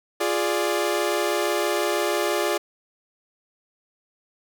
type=chord; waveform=sawtooth; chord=D diminished; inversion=first; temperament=equal; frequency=349.2 / 415.3 / 587.3 Hz; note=F4 / Ab4 / D5; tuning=0 / 0 / 0 cents; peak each=-22 dBFS; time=0.2-2.58 s; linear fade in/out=10 ms; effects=none